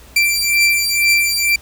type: beating tone pair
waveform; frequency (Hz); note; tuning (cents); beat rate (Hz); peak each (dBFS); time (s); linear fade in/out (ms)
sawtooth; 2349 / 2351.1; D7 / D7; 0 / +1; 2.1; -12; 0.16-1.56; 5
effects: added 60 Hz sine -41 dBFS peak until 1.61 s + pink hiss -44 dBFS RMS until 1.61 s